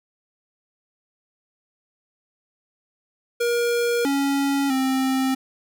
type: tone with pitch steps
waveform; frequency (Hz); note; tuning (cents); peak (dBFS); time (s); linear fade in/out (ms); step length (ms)
square; 474.9 / 278.3 / 263.7; A#4 / C#4 / C4; +32 / +7 / +14; -20; 3.4-5.35; 10; 650
effects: none